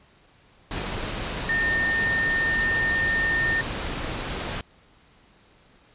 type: tone in noise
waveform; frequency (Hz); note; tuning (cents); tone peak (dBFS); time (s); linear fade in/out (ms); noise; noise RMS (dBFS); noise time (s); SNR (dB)
sine; 1820; A#6; -42; -21; 1.49-3.61; 2; pink; -30; 0.71-4.61; +6
effects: pink hiss -57 dBFS RMS until 5.94 s + resampled to 8000 Hz